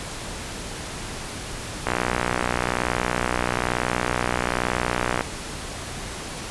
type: click train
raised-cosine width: 0.5 ms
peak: -6 dBFS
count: 205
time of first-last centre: 1.87-5.209 s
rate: 61.1 Hz
effects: pink hiss -33 dBFS RMS until 6.5 s + resampled to 24000 Hz